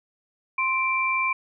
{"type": "tone pair together", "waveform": "sine", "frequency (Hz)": [1046.5, 2349], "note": ["C6", "D7"], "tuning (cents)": [0, 0], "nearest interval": "octave + major second", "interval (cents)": 1400, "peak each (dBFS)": [-25, -23], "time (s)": [0.58, 1.33], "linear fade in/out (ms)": 5, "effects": []}